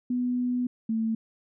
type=tone pair in turn; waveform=sine; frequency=247.5 / 223.4 Hz; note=B3 / A3; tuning=+4 / +27 cents; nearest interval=major second; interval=177 cents; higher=first; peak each=-24 dBFS; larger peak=neither; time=0.1-0.67 / 0.89-1.15 s; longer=first; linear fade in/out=5 ms; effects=none